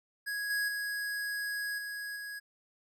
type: tone with level steps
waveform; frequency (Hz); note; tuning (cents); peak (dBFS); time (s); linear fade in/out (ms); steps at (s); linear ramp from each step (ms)
square; 1661.2; G#6; 0; -34 / -30 / -34 / -38 / -40; 0.26-2.4; 20; 0.5 / 0.68 / 1.78 / 2.16; 5
effects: none